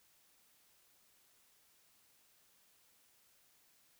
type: silence
effects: white hiss -70 dBFS RMS until 3.99 s